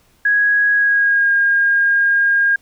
sine tone with pitch glide, 1659 to 1619.2 Hz, G#6 to G#6, -2 to -44 cents, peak -11 dBFS, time 0.25-2.56 s, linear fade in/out 5 ms, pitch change -42 cents, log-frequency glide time 0.73-1.33 s, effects pink hiss -56 dBFS RMS until 2.61 s

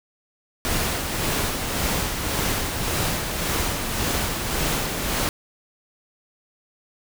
pink noise with tremolo, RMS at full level -23 dBFS, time 0.65-5.29 s, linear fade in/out 0 ms, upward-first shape sine, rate 1.8 Hz, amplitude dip 40%, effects none

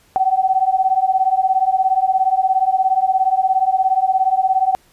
sine beating tone pair, 751 / 768 Hz, F#5 / G5, +26 / -36 cents, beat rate 17 Hz, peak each -16 dBFS, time 0.16-4.75 s, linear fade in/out 0 ms, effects pink hiss -54 dBFS RMS until 4.92 s + resampled to 32000 Hz

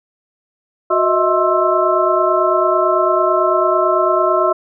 sine tone cluster, 365.8 / 622 / 651 / 1060 / 1321 Hz, F#4 / D#5 / E5 / C6 / E6, -20 / -1 / -22 / +22 / +3 cents, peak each -18 dBFS, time 0.9-4.53 s, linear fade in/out 10 ms, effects none

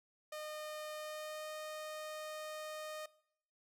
sawtooth tone with pitch glide, 611 to 616.3 Hz, D#5 to D#5, -32 to -17 cents, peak -39 dBFS, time 0.32-3.06 s, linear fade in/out 5 ms, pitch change +15 cents, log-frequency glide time 0.95-1.49 s, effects noise-tail reverb RT60 0.7 s tail -21 dB re dry

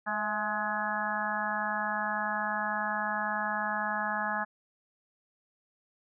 harmonic tone with a mistuned harmonic, 210.9 Hz, G#3, 27 cents sharp, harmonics 1 / 3 / 4 / 5 / 6 / 7 / 8, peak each -40 / -39 / -34 / -38 / -37 / -39 / -34 dBFS, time 0.06-4.45 s, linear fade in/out 20 ms, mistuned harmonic 3, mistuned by +44 cents, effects none

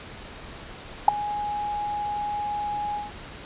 sine tone with ADSR envelope, 830 Hz, G#5, 1 cent flat, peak -5 dBFS, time 1.08-3.12 s, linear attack 4 ms, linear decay 7 ms, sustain -21 dB, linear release 170 ms, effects pink hiss -41 dBFS RMS until 3.45 s + resampled to 8000 Hz

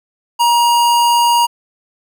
square tone, 948 Hz, A#5, 29 cents sharp, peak -10 dBFS, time 0.39-1.47 s, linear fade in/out 20 ms, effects none

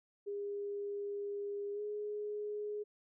sine tone with pitch glide, 405.8 to 417.7 Hz, G#4 to G#4, -40 to +10 cents, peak -37 dBFS, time 0.26-2.84 s, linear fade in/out 20 ms, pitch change +50 cents, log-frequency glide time 1.73-1.81 s, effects none

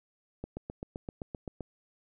click train, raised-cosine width 2 ms, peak -24 dBFS, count 10, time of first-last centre 0.44-1.607 s, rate 7.71 Hz, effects none

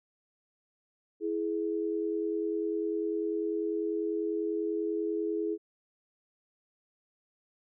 sine tone pair together, 329.9 / 420 Hz, E4 / G#4, +1 / +19 cents, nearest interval major third, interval 418 cents, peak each -32 / -31 dBFS, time 1.2-5.58 s, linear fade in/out 50 ms, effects none

